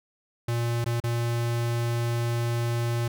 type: tone with dropouts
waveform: square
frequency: 118 Hz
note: A#2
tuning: 22 cents sharp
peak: -25 dBFS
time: 0.48-3.08 s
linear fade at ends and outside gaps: 5 ms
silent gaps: 0.844-0.86 / 1.002-1.038 s
effects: none